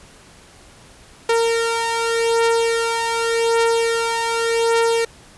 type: beating tone pair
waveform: sawtooth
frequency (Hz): 460 / 460.86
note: A#4 / A#4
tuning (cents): -23 / -20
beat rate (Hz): 0.86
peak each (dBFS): -14 / -18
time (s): 1.29-5.05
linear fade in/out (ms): 5
effects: pink hiss -46 dBFS RMS until 5.37 s + resampled to 24000 Hz